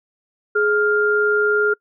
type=tone pair together; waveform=sine; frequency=419.6 / 1402.4 Hz; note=G#4 / F6; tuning=+18 / +7 cents; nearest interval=octave + major sixth; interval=2089 cents; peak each=-17 dBFS; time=0.55-1.74 s; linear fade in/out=10 ms; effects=noise-tail reverb RT60 0.1 s tail -26 dB re dry